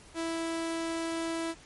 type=tone; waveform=sawtooth; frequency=329.6 Hz; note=E4; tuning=in tune; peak=-27 dBFS; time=0.14-1.55 s; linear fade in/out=50 ms; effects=pink hiss -54 dBFS RMS until 1.65 s + MP3 48 kbps